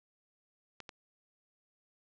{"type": "clicks", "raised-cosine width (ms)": 0.2, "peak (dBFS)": [-27, -27], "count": 2, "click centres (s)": [0.803, 0.892], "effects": ["low-pass 6000 Hz 12 dB/octave"]}